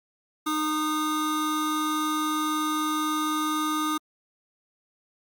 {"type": "tone pair together", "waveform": "square", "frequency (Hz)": [307.3, 1229.2], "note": ["D#4", "D#6"], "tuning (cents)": [-21, -21], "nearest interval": "2 octaves", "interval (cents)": 2400, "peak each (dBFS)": -28, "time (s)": [0.46, 3.98], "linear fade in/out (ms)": 10, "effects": ["Opus 48 kbps"]}